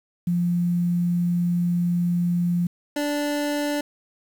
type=tone pair in turn; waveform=sine / 25% pulse; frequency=174.61 / 292.4 Hz; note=F3 / D4; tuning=0 / -7 cents; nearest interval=major sixth; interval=893 cents; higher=second; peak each=-19 dBFS; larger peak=neither; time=0.27-2.67 / 2.96-3.81 s; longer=first; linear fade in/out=5 ms; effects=8-bit